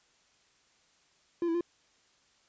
triangle tone with pitch steps, 343.4 / 330.7 / 346.1 Hz, F4 / E4 / F4, -29 / +6 / -16 cents, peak -25 dBFS, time 1.42-1.609 s, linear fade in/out 2 ms, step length 63 ms, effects white hiss -67 dBFS RMS until 2.48 s + resampled to 16000 Hz

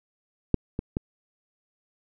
clicks, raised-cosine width 3 ms, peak -6 / -15 / -13 dBFS, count 3, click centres 0.543 / 0.791 / 0.969 s, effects none

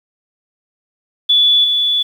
sine tone with level steps, 3444 Hz, A7, 38 cents flat, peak -8 / -12 dBFS, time 1.29-2.03 s, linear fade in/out 10 ms, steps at 1.64 s, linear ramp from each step 5 ms, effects 7-bit

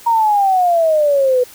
sine exponential sweep, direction down, 944 to 490.7 Hz, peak -10 dBFS, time 0.06-1.44 s, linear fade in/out 10 ms, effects white hiss -40 dBFS RMS until 1.54 s

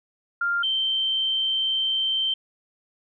sine tone pair in turn, 1396.9 / 3119 Hz, F6 / G7, 0 / -9 cents, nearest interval octave + major second, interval 1391 cents, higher second, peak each -21 dBFS, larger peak neither, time 0.41-0.63 / 0.63-2.34 s, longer second, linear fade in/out 5 ms, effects none

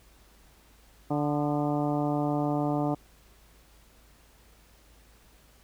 harmonic tone with a mistuned harmonic, 146.83 Hz, D3, in tune, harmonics 1 / 2 / 3 / 4 / 5 / 6 / 7 / 8, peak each -31 / -28 / -37 / -34 / -33 / -39 / -42 / -43 dBFS, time 1.1-2.95 s, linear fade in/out 10 ms, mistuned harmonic 8, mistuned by +53 cents, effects added 53 Hz sine -58 dBFS peak until 5.63 s + pink hiss -60 dBFS RMS until 5.63 s

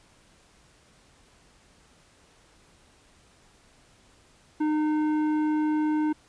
sine tone with tanh clipping, 305.7 Hz, D#4, 30 cents flat, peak -24 dBFS, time 4.6-6.13 s, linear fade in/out 10 ms, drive 11 dB, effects pink hiss -59 dBFS RMS until 6.28 s + resampled to 22050 Hz

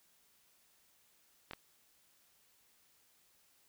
clicks, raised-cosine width 0.3 ms, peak -27 dBFS, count 2, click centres 1.511 / 1.534 s, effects white hiss -70 dBFS RMS until 3.68 s

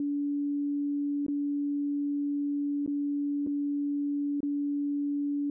sine tone with dropouts, 287.2 Hz, D4, 39 cents flat, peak -27 dBFS, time 0-5.5 s, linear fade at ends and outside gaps 2 ms, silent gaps 1.265-1.282 / 2.863-2.876 / 3.465-3.471 / 4.405-4.43 s, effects none

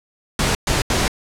pink noise bursts at uneven times, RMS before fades -18 dBFS, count 3, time 0.39-0.55 / 0.67-0.82 / 0.9-1.08 s, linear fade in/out 2 ms, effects low-pass 9000 Hz 12 dB/octave

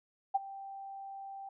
sine tone with ADSR envelope, 784 Hz, G5, in tune, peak -23 dBFS, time 0.34-1.49 s, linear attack 15 ms, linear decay 23 ms, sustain -19 dB, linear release 4 ms, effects none

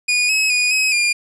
sawtooth tone with pitch steps, 2454 / 2564 / 2462 / 2545 / 2409 Hz, D#7 / E7 / D#7 / D#7 / D7, -25 / -49 / -19 / +39 / +43 cents, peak -11 dBFS, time 0.08-1.13 s, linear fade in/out 10 ms, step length 210 ms, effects resampled to 22050 Hz + 8-bit

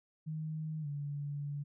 sine tone with pitch glide, 156.3 to 144.16 Hz, D#3 to D3, +8 to -32 cents, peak -36 dBFS, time 0.26-1.64 s, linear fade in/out 20 ms, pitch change -140 cents, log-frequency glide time 0.81-0.87 s, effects none

